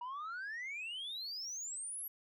sine exponential sweep, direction up, 947 to 11840 Hz, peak -38 dBFS, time 0.01-2.08 s, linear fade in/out 5 ms, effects tanh soft clip ceiling -39 dBFS

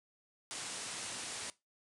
white low-pass noise, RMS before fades -43 dBFS, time 0.51-1.5 s, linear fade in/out 0 ms, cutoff 10000 Hz, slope 96 dB/octave, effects noise-tail reverb RT60 0.2 s tail -18 dB re dry + high-pass 100 Hz 12 dB/octave

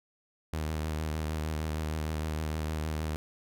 sawtooth tone with vibrato, 77.78 Hz, D#2, in tune, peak -27 dBFS, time 0.53-3.16 s, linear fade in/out 0 ms, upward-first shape triangle, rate 6.5 Hz, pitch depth 41 cents each way, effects none

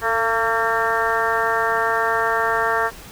harmonic tone with a mistuned harmonic, 227.5 Hz, A#3, 42 cents flat, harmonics 2 / 3 / 4 / 5 / 6 / 7 / 8, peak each -25 / -25 / -25 / -25 / -25 / -25 / -25 dBFS, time 0.01-2.91 s, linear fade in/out 50 ms, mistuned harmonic 2, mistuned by -24 cents, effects pink hiss -40 dBFS RMS until 3.11 s

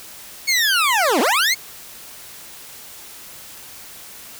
20% pulse linear two-way sweep, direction down then up, 2238 to 220 to 2238 Hz, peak -10 dBFS, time 0.47-1.55 s, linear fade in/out 20 ms, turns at 1.2 s, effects white hiss -39 dBFS RMS until 4.39 s

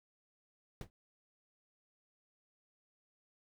brown noise with exponential decay, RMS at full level -36 dBFS, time 0.81-0.9 s, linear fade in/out 1 ms, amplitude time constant 18 ms, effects none

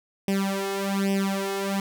sawtooth tone with flanger, 196 Hz, G3, in tune, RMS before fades -26 dBFS, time 0.28-1.8 s, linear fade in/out 2 ms, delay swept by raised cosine 0.36 to 2.36 ms, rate 1.2 Hz, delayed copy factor +0.95, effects none

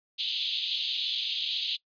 pink band-pass noise, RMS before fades -31 dBFS, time 0.18-1.77 s, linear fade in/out 20 ms, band 3100 to 4100 Hz, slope 48 dB/octave, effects noise-tail reverb RT60 0.1 s tail -22 dB re dry + resampled to 11025 Hz

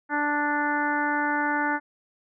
harmonic tone, 293.7 Hz, D4, in tune, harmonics 1 / 2 / 3 / 4 / 5 / 6 / 7, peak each -29 / -36 / -27 / -35 / -28 / -31 / -38 dBFS, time 0.09-1.8 s, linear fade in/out 50 ms, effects none

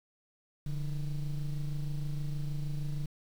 triangle ring-modulated tone, 79.4 Hz, D#2, 36 cents sharp, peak -26 dBFS, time 0.66-3.06 s, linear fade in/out 5 ms, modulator 66.2 Hz, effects 9-bit

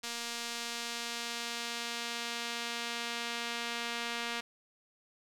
sawtooth tone with band-pass filter sweep, 235.3 Hz, A#3, 16 cents sharp, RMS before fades -38 dBFS, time 0.03-4.41 s, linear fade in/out 10 ms, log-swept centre 5200 to 2900 Hz, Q 0.87, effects 10-bit

